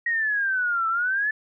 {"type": "exponential two-way sweep", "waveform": "sine", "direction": "down then up", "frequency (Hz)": [1900, 1317, 1755], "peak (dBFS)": -21, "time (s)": [0.06, 1.31], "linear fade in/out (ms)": 5, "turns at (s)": 0.88, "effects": []}